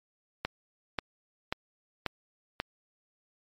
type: click train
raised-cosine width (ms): 0.3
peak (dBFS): -13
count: 5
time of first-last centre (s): 0.45-2.601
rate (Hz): 1.86
effects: MP3 64 kbps